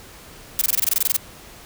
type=noise bursts; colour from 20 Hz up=blue; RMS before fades=-18 dBFS; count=13; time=0.59-1.166 s; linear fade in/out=2 ms; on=24 ms; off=22 ms; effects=pink hiss -43 dBFS RMS until 1.65 s